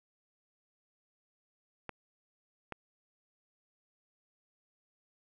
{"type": "clicks", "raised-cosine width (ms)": 0.5, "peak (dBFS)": -24, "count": 2, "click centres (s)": [1.893, 2.723], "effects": []}